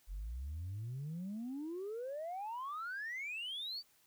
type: exponential sweep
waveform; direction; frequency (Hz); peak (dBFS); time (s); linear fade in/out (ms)
sine; up; 43.43 to 4699; -38; 0.07-3.83; 50
effects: tanh soft clip ceiling -37 dBFS + white hiss -70 dBFS RMS until 4.06 s